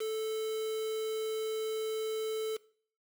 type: tone with quantisation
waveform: triangle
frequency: 438.3 Hz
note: A4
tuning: 7 cents flat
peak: -30 dBFS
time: 0-2.57 s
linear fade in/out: 10 ms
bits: 7
effects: noise-tail reverb RT60 0.5 s tail -21 dB re dry